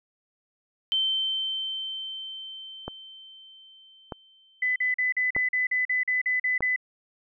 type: tone with exponential decay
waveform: sine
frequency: 3100 Hz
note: G7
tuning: 20 cents flat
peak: -21 dBFS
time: 0.92-4.93 s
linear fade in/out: 0 ms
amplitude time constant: 870 ms
type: click train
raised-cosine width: 1 ms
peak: -18 dBFS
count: 4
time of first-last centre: 2.88-6.607 s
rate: 0.805 Hz
type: tone bursts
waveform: sine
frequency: 2005 Hz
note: B6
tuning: 26 cents sharp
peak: -22 dBFS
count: 12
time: 4.62-6.762 s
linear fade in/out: 5 ms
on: 140 ms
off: 42 ms
effects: none